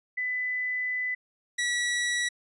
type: tone pair in turn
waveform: sine / sawtooth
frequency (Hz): 2000 / 1937.5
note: B6 / B6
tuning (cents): +21 / -34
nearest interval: minor second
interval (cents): 55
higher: first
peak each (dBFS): -27 / -22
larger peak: second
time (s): 0.17-1.15 / 1.58-2.29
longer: first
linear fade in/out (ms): 10
effects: resampled to 24000 Hz